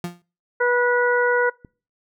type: tone with exponential decay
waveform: 35% pulse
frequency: 174.61 Hz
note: F3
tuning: in tune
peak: -21 dBFS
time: 0.04-0.22 s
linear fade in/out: 2 ms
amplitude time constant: 39 ms
type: harmonic tone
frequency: 487.8 Hz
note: B4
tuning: 21 cents flat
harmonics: 1 / 2 / 3 / 4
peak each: -19 / -25 / -21 / -29 dBFS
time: 0.6-1.5 s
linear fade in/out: 10 ms
type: click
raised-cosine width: 3 ms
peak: -27 dBFS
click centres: 1.648 s
effects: noise-tail reverb RT60 0.4 s tail -25 dB re dry